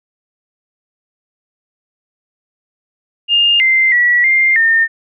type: tone with pitch steps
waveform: sine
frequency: 2821 / 2083 / 1938 / 2105 / 1818 Hz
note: F7 / C7 / B6 / C7 / A#6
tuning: +17 / -8 / -33 / +10 / -44 cents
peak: -8 dBFS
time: 3.28-4.88 s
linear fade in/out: 50 ms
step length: 320 ms
effects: none